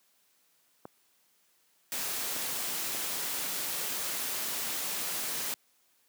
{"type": "clicks", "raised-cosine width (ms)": 1, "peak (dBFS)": -27, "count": 3, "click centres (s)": [0.854, 2.364, 2.948]}
{"type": "noise", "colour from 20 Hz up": "white", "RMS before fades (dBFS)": -34, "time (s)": [1.92, 5.54], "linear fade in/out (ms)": 0}
{"effects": ["white hiss -69 dBFS RMS until 6.08 s", "high-pass 150 Hz 12 dB/octave"]}